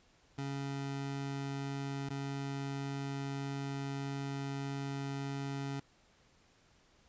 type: tone with dropouts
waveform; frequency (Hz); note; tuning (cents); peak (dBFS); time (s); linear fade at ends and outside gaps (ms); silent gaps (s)
25% pulse; 138.59; C#3; 0; -33; 0.38-5.8; 5; 2.091-2.103
effects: pink hiss -67 dBFS RMS until 7.08 s + resampled to 16000 Hz